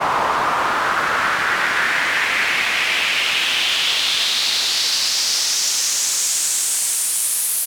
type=noise with band-pass filter sweep; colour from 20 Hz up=pink; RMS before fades=-19 dBFS; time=0-7.66 s; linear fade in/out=20 ms; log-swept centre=960 to 11000 Hz; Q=2.6; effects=none